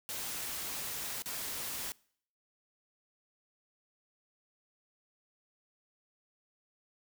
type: noise with dropouts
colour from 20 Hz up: white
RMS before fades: -39 dBFS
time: 0.09-1.92 s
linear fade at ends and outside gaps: 0 ms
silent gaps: 1.221-1.259 s
effects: noise-tail reverb RT60 0.6 s tail -24 dB re dry

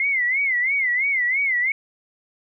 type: tone with vibrato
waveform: sine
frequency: 2088 Hz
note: C7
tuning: 4 cents flat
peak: -18 dBFS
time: 0-1.72 s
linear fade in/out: 2 ms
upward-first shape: sine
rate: 3 Hz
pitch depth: 140 cents each way
effects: none

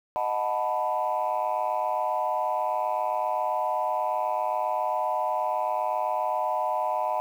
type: chord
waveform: sine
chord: B dominant seventh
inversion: first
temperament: equal with one note detuned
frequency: 622.3 / 729.4 / 880 / 987.8 Hz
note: D#5 / F#5 / A5 / B5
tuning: 0 / -25 / 0 / 0 cents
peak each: -29 dBFS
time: 0.16-7.2 s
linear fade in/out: 0 ms
effects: tanh soft clip ceiling -17 dBFS + 9-bit

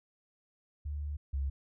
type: tone pair in turn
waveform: sine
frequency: 73.3 / 68.73 Hz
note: D2 / C#2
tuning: -3 / -14 cents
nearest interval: minor second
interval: 111 cents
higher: first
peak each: -34 / -30 dBFS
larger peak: second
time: 0.85-1.17 / 1.33-1.5 s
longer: first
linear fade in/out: 10 ms
effects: none

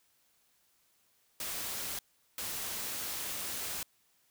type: noise bursts at uneven times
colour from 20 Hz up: white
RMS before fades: -38 dBFS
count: 2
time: 1.4-1.99 / 2.38-3.83 s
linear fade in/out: 2 ms
effects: white hiss -71 dBFS RMS until 4.3 s

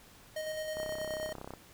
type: tone with tremolo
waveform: square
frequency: 622.3 Hz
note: D#5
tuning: in tune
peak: -35 dBFS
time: 0.36-1.33 s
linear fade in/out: 5 ms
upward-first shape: square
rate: 9.4 Hz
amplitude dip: 30%
type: click train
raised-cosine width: 1 ms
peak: -28 dBFS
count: 26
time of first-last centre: 0.77-1.537 s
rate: 32.6 Hz
effects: pink hiss -57 dBFS RMS until 1.73 s

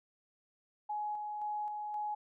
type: tone with tremolo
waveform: sine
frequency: 840 Hz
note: G#5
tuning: 19 cents sharp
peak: -34 dBFS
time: 0.89-2.15 s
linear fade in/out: 10 ms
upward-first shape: square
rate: 1.9 Hz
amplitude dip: 30%
effects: none

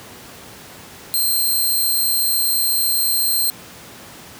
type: tone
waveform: 5% pulse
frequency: 4158 Hz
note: C8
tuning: 12 cents flat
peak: -9 dBFS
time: 1.14-3.5 s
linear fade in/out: 0 ms
effects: pink hiss -39 dBFS RMS until 4.39 s + high-pass 100 Hz 12 dB/octave

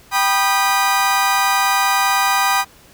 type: chord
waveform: 30% pulse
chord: G augmented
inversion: none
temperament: just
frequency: 784 / 980 / 1225 Hz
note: G5 / B5 / D#6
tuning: 0 / -14 / -27 cents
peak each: -16 dBFS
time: 0.11-2.65 s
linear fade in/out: 50 ms
effects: pink hiss -47 dBFS RMS until 2.93 s

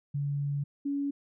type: tone pair in turn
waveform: sine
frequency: 142.6 / 282.1 Hz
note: C#3 / C#4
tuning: +49 / +30 cents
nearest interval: octave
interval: 1181 cents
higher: second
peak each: -28 dBFS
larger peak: neither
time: 0.14-0.64 / 0.85-1.11 s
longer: first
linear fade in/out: 10 ms
effects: none

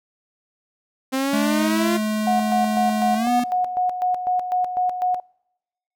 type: exponential sweep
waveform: sawtooth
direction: up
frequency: 261.6 to 349.2 Hz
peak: -16 dBFS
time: 1.12-1.98 s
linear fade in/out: 20 ms
type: tone with pitch glide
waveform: square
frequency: 214.5 to 245 Hz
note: A3 to B3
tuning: -44 to -14 cents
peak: -21 dBFS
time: 1.33-3.44 s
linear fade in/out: 5 ms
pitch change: +230 cents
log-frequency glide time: 3.15-3.3 s
type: tone with tremolo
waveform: sine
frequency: 729 Hz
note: F#5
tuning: 26 cents flat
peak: -17 dBFS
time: 2.27-5.2 s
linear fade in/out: 2 ms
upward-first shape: square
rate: 4 Hz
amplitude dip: 60%
effects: noise-tail reverb RT60 0.9 s tail -26 dB re dry

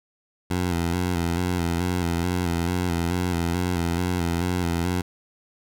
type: tone with vibrato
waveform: 15% pulse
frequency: 87.31 Hz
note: F2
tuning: in tune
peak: -16 dBFS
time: 0.5-5.02 s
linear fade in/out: 10 ms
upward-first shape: square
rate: 2.3 Hz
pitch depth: 48 cents each way
effects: none

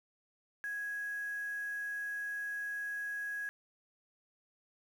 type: tone with quantisation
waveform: sine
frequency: 1661.2 Hz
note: G#6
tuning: in tune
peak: -36 dBFS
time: 0.64-3.49 s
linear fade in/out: 0 ms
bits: 9
effects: none

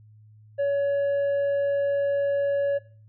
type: tone with tanh clipping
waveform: sine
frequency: 563 Hz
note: C#5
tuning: 27 cents sharp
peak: -22 dBFS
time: 0.58-2.79 s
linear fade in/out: 20 ms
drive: 4 dB
effects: noise-tail reverb RT60 0.4 s tail -19 dB re dry + added 107 Hz sine -49 dBFS peak until 3.08 s

